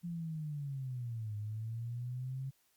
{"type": "linear two-way sweep", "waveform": "sine", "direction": "down then up", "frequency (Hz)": [174.61, 103.83, 135.4], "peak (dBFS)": -37, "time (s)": [0.03, 2.51], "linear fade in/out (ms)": 20, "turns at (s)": 1.36, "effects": ["white hiss -73 dBFS RMS until 2.76 s", "Opus 48 kbps"]}